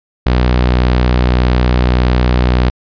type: tone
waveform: sawtooth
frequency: 61.7 Hz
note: B1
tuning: 1 cent flat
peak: -5 dBFS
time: 0.26-2.7 s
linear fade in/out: 5 ms
effects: resampled to 11025 Hz